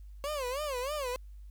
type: tone with vibrato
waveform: 30% pulse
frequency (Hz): 546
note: C#5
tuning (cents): -26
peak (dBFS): -30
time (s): 0.24-1.16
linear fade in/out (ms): 0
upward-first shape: sine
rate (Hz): 3.2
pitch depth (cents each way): 190
effects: added 50 Hz sine -45 dBFS peak until 1.5 s + white hiss -75 dBFS RMS until 1.5 s